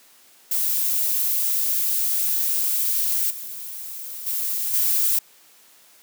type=noise with level steps; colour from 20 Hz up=violet; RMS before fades=-22 / -34 / -25 / -20 dBFS; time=0.51-5.19 s; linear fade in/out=5 ms; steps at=3.3 / 4.26 / 4.73 s; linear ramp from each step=10 ms; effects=white hiss -53 dBFS RMS until 6.02 s + high-pass 200 Hz 12 dB/octave